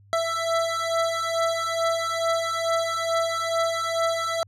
25% pulse beating tone pair, 662 / 664.3 Hz, E5 / E5, +7 / +13 cents, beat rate 2.3 Hz, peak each -22 dBFS, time 0.13-4.43 s, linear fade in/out 0 ms, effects added 100 Hz sine -51 dBFS peak until 4.47 s + low-pass 8000 Hz 12 dB/octave

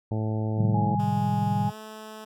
harmonic tone, 108.9 Hz, A2, 17 cents flat, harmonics 1 / 2 / 3 / 4 / 5 / 6 / 7 / 8, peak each -26 / -32 / -36 / -38 / -40 / -42 / -43 / -44 dBFS, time 0.11-0.95 s, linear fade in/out 5 ms
sine chord, A half-diminished seventh, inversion none, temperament equal with one note detuned, 110 / 130.81 / 153.78 / 196 Hz, A2 / C3 / Eb3 / G3, 0 / 0 / -20 / 0 cents, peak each -28 / -31 / -30 / -27 dBFS, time 0.56-1.72 s, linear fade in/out 50 ms
sine tone, 830.6 Hz, G#5, in tune, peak -27 dBFS, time 0.74-1.7 s, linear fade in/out 10 ms
10% pulse tone with pitch glide, 207.7 to 216.8 Hz, G#3 to A3, 0 to -25 cents, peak -31 dBFS, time 0.99-2.25 s, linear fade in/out 10 ms, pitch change +75 cents, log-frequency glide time 1.64-1.76 s
effects none

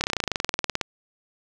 slowing click train, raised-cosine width 0.2 ms, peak -6 dBFS, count 20, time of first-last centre 0.01-0.812 s, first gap 29 ms, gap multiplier 1.04, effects none

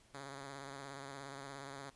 5% pulse tone with vibrato, 138.1 Hz, C#3, 6 cents flat, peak -35 dBFS, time 0.14-1.9 s, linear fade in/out 2 ms, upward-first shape sine, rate 17 Hz, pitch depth 45 cents each way, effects pink hiss -67 dBFS RMS until 1.95 s + resampled to 24000 Hz

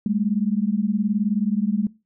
sine beating tone pair, 199.2 / 218.2 Hz, G3 / A3, +28 / -14 cents, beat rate 19 Hz, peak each -22 dBFS, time 0.06-1.87 s, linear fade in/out 2 ms, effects noise-tail reverb RT60 0.3 s tail -23 dB re dry

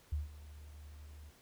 sine tone with ADSR envelope, 74.3 Hz, D2, 21 cents sharp, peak -31 dBFS, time 0.12-1.32 s, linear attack 8 ms, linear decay 150 ms, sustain -18 dB, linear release 49 ms, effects pink hiss -64 dBFS RMS until 1.41 s

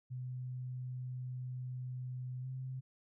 sine tone with pitch glide, 126.6 to 130.08 Hz, B2 to C3, +43 to -10 cents, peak -39 dBFS, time 0.1-2.81 s, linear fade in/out 20 ms, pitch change +47 cents, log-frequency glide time 2.41-2.46 s, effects none

